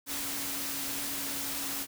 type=tone in noise; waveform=sine; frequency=278.5 Hz; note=C#4; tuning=8 cents sharp; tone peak=-44 dBFS; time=0.06-1.87 s; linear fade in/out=50 ms; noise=white; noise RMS=-35 dBFS; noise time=0.06-1.87 s; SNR=-12 dB; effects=none